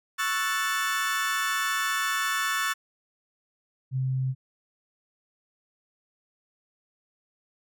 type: chord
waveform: 35% pulse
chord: F# minor seventh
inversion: second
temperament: equal with one note detuned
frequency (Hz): 1108.7 / 1325.4 / 1480 / 1760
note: C#6 / E6 / F#6 / A6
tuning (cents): 0 / +9 / 0 / 0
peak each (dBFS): -30 / -30 / -31 / -27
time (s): 0.18-2.74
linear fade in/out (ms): 20
type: tone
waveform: sine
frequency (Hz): 130.81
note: C3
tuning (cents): 0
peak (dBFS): -24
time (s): 3.91-4.35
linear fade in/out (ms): 50
effects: none